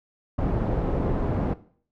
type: low-pass noise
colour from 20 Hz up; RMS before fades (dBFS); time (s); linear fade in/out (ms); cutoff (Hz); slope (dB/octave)
pink; -25; 0.38-1.54; 10; 640; 12
effects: noise-tail reverb RT60 0.5 s tail -17 dB re dry